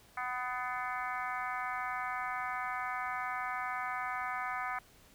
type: harmonic tone with a mistuned harmonic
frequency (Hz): 250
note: B3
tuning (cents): +21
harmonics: 3 / 4 / 5 / 6 / 7 / 8 / 9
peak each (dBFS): -40 / -42 / -39 / -43 / -44 / -46 / -46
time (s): 0.17-4.79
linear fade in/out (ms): 5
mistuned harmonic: 8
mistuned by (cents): +56
effects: pink hiss -61 dBFS RMS until 5.14 s